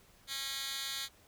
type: tone with high-pass filter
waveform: 10% pulse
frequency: 272.4 Hz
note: C#4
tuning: 30 cents flat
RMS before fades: -39 dBFS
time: 0.27-1.09 s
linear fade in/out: 50 ms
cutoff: 3000 Hz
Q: 2
effects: pink hiss -63 dBFS RMS until 1.27 s